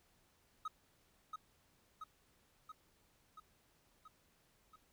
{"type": "tone with echo", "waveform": "triangle", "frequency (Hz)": 1268, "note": "D#6", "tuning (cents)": 32, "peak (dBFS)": -37, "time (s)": [0.65, 0.68], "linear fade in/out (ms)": 5, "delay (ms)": 680, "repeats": 6, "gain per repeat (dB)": -3, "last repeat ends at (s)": 4.76, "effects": ["pink hiss -73 dBFS RMS until 4.92 s"]}